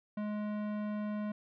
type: tone with tanh clipping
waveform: sine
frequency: 210 Hz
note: G#3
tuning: 19 cents sharp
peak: -36 dBFS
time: 0.17-1.32 s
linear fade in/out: 5 ms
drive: 17 dB
effects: none